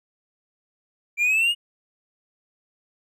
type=exponential sweep; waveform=triangle; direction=up; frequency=2349 to 2904 Hz; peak=-16 dBFS; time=1.17-1.55 s; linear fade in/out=50 ms; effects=none